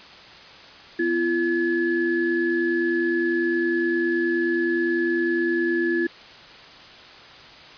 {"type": "tone cluster", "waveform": "sine", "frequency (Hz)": [250.6, 340.3, 1709], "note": ["B3", "F4", "G#6"], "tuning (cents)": [25, -45, 49], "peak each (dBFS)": [-29, -21, -26], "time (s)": [0.99, 6.07], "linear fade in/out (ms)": 5, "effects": ["white hiss -44 dBFS RMS until 7.77 s", "resampled to 11025 Hz"]}